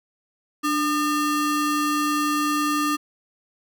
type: ring-modulated tone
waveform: square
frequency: 754 Hz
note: F#5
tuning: 32 cents sharp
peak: -18 dBFS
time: 0.63-2.97 s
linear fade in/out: 20 ms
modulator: 459 Hz
effects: none